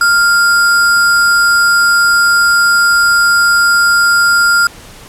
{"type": "tone with sample-and-hold", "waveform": "sine", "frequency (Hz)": 1396.9, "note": "F6", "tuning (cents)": 0, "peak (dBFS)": -6, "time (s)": [0.01, 4.67], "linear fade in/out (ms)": 2, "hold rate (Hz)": 6300, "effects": ["pink hiss -35 dBFS RMS until 5.08 s", "low-pass 12000 Hz 12 dB/octave"]}